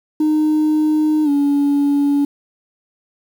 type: tone with pitch glide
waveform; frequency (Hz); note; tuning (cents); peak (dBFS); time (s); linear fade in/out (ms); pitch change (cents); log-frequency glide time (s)
sine; 307.2 to 285; D#4 to C#4; -22 to +48; -10; 0.2-2.25; 5; -130; 1.24-1.29
effects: tanh soft clip ceiling -11 dBFS + 7-bit